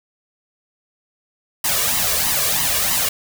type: noise with flanger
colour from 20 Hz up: white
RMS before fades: -19 dBFS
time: 1.64-3.09 s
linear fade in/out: 5 ms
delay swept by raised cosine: 1 to 1.79 ms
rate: 3.1 Hz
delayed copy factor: +0.7
effects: none